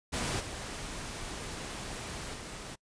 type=noise with level steps; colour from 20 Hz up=pink; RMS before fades=-33 / -40 / -43 dBFS; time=0.12-2.76 s; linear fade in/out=20 ms; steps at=0.39 / 2.33 s; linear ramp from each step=20 ms; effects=noise-tail reverb RT60 0.1 s tail -25 dB re dry + resampled to 22050 Hz